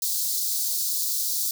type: high-pass noise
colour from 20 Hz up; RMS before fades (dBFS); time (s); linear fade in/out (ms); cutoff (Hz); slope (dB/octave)
white; -26; 0.02-1.51; 2; 4000; 48
effects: none